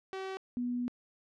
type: tone pair in turn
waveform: sawtooth / sine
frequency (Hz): 382.1 / 244.6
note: G4 / B3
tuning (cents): -44 / -16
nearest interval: minor sixth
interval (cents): 772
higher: first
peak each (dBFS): -33 / -31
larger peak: second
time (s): 0.13-0.37 / 0.57-0.88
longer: second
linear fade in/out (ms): 0
effects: low-pass 4000 Hz 12 dB/octave